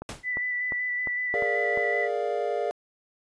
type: click train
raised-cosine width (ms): 1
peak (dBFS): -22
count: 6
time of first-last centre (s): 0.02-1.774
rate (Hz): 2.85
type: noise with exponential decay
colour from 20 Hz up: pink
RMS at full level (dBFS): -33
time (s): 0.09-0.31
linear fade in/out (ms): 1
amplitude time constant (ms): 47
type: tone with vibrato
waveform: sine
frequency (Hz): 1981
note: B6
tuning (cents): +5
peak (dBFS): -26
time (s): 0.23-2.09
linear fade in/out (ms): 50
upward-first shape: square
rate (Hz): 5.3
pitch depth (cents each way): 13
type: chord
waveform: triangle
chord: Bb dominant seventh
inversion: third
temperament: equal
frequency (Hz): 415.3 / 466.2 / 587.3 / 698.5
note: Ab4 / Bb4 / D5 / F5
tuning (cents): 0 / 0 / 0 / 0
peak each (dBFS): -29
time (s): 1.34-2.71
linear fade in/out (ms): 0
effects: resampled to 22050 Hz